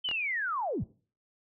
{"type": "linear sweep", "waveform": "sine", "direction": "down", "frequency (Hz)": [3109, 56.2], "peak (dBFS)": -29, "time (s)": [0.04, 0.84], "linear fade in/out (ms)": 10}
{"type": "clicks", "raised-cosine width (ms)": 0.3, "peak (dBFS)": -22, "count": 2, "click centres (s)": [0.089, 0.113]}
{"effects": ["noise-tail reverb RT60 0.4 s tail -20 dB re dry"]}